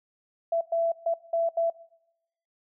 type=tone bursts at uneven times; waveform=sine; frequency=668 Hz; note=E5; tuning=23 cents sharp; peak=-22 dBFS; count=5; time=0.52-0.61 / 0.72-0.92 / 1.06-1.14 / 1.33-1.49 / 1.57-1.7 s; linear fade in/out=5 ms; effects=noise-tail reverb RT60 0.9 s tail -21 dB re dry